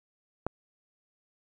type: click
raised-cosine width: 1 ms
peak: -15 dBFS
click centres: 0.466 s
effects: none